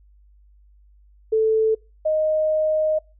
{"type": "tone pair in turn", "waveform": "sine", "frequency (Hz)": [440, 621.4], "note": ["A4", "D#5"], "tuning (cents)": [0, -2], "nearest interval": "tritone", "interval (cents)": 598, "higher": "second", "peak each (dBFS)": [-15, -17], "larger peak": "first", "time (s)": [[1.32, 1.75], [2.05, 2.99]], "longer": "second", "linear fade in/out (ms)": 10, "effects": ["noise-tail reverb RT60 0.3 s tail -25 dB re dry", "added 50 Hz sine -50 dBFS peak until 3.19 s"]}